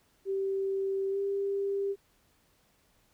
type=tone with pitch glide; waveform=sine; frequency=388.7 to 396.6 Hz; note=G4 to G4; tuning=-15 to +20 cents; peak=-28 dBFS; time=0.25-1.96 s; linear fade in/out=50 ms; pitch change=+35 cents; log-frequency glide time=1.1-1.18 s; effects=pink hiss -68 dBFS RMS until 3.13 s